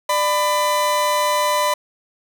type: tone pair together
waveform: 40% pulse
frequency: 594.6 / 1000 Hz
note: D5 / B5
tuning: +21 / +21 cents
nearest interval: major sixth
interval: 900 cents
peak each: -20 / -17 dBFS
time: 0.09-1.74 s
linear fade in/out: 5 ms
effects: none